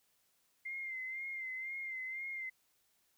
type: tone with vibrato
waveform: sine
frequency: 2093 Hz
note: C7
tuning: in tune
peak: -39 dBFS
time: 0.65-2.5 s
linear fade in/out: 10 ms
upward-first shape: sine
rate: 2 Hz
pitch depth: 45 cents each way
effects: white hiss -75 dBFS RMS until 3.17 s